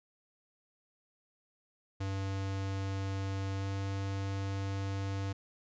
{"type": "tone with pitch glide", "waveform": "square", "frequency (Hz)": [97.2, 97.88], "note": ["G2", "G2"], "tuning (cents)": [-14, -2], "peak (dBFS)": -34, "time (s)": [2, 5.33], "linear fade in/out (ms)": 10, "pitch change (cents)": 12, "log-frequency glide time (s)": [3.58, 3.65], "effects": ["resampled to 16000 Hz"]}